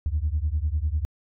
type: beating tone pair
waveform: sine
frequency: 71.7 / 81.7 Hz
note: D2 / E2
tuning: -41 / -15 cents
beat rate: 10 Hz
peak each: -24 / -25 dBFS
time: 0.06-1.05 s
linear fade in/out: 0 ms
effects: tanh soft clip ceiling -16 dBFS